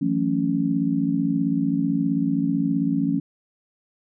sine chord, F# minor seventh, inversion third, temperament just, 166.5 / 185 / 222 / 277.5 Hz, E3 / F#3 / A3 / C#4, +18 / 0 / +16 / +2 cents, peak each -26 / -28 / -26 / -22 dBFS, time 0.01-3.2 s, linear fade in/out 10 ms, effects none

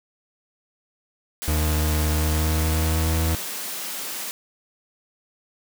white high-pass noise, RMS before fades -31 dBFS, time 1.42-4.31 s, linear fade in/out 0 ms, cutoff 160 Hz, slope 96 dB/octave
40% pulse tone with pitch glide, 76.9 to 80.77 Hz, D#2 to E2, -20 to -35 cents, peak -19 dBFS, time 1.48-3.35 s, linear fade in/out 0 ms, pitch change +85 cents, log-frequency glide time 2.08-3.18 s
effects none

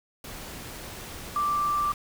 sine tone in noise, 1174.7 Hz, D6, in tune, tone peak -23 dBFS, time 1.36-1.92 s, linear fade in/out 2 ms, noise pink, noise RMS -40 dBFS, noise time 0.24-1.94 s, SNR +14 dB, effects none

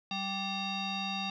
sine tone with frequency modulation, 1760 Hz, A6, in tune, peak -32 dBFS, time 0.11-1.3 s, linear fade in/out 2 ms, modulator 977 Hz, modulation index 2.6, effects none

